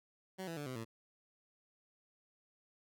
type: tone with pitch steps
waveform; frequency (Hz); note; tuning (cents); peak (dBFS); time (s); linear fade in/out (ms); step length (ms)
15% pulse; 188.5 / 166.01 / 146.2 / 128.75 / 113.39; F#3 / E3 / D3 / C3 / A#2; +32 / +13 / -7 / -28 / -47; -35; 0.38-0.85; 20; 94
effects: none